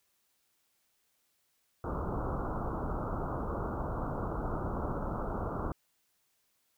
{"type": "low-pass noise", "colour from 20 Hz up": "pink", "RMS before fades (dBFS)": -35, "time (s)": [1.84, 5.72], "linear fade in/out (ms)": 2, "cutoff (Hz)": 1400, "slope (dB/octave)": 96, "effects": ["white hiss -75 dBFS RMS until 6.77 s"]}